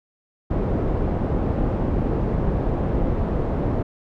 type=low-pass noise; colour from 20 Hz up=pink; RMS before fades=-22 dBFS; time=0.5-3.83 s; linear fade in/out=10 ms; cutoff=580 Hz; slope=12 dB/octave; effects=none